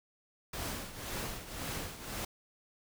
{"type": "noise with tremolo", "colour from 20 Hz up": "pink", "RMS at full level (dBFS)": -37, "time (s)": [0.53, 2.25], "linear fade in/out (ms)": 5, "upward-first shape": "triangle", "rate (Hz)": 1.9, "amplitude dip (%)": 75, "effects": []}